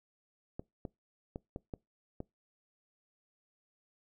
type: clicks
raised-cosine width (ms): 2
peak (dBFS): -26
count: 6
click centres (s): 0.595 / 0.852 / 1.359 / 1.561 / 1.738 / 2.204
effects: noise-tail reverb RT60 0.2 s tail -24 dB re dry